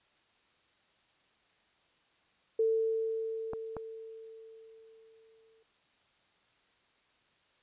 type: tone with exponential decay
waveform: sine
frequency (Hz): 446.7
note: A4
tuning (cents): +26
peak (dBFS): -24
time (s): 2.59-5.63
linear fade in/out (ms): 5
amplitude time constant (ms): 660
type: clicks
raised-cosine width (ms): 1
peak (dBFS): -24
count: 2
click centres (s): 3.534 / 3.767
effects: white hiss -69 dBFS RMS until 7.62 s + resampled to 8000 Hz